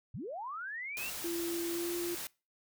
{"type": "linear sweep", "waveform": "sine", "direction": "up", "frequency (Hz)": [84.2, 2794], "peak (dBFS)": -38, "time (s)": [0.14, 1.1], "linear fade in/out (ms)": 5}
{"type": "noise", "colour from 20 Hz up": "white", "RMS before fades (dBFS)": -41, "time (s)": [0.97, 2.27], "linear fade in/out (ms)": 0}
{"type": "tone with pitch glide", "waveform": "sine", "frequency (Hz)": [340, 346.5], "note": ["F4", "F4"], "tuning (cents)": [-46, -14], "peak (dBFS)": -34, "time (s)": [1.24, 2.15], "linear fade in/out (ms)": 5, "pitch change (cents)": 32, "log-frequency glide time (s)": [1.72, 1.93]}
{"effects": ["noise-tail reverb RT60 0.3 s tail -23 dB re dry"]}